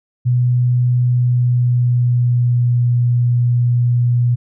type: tone with pitch glide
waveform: sine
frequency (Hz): 123.47 to 121.35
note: B2 to B2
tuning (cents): 0 to -30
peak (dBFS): -11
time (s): 0.25-4.36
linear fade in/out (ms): 20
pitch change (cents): -30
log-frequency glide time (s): 1.04-2.83
effects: none